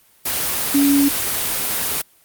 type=tone in noise; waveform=sine; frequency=281.9 Hz; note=C#4; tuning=29 cents sharp; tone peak=-12 dBFS; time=0.74-1.09 s; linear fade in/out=10 ms; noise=white; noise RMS=-21 dBFS; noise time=0.25-2.02 s; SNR=+6 dB; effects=white hiss -54 dBFS RMS until 2.24 s + Opus 32 kbps